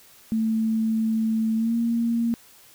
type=tone with pitch glide; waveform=sine; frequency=222 to 232.5 Hz; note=A3 to A#3; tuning=+16 to -4 cents; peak=-20 dBFS; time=0.32-2.34 s; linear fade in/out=0 ms; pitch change=+80 cents; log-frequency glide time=1.56-1.75 s; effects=white hiss -52 dBFS RMS until 2.74 s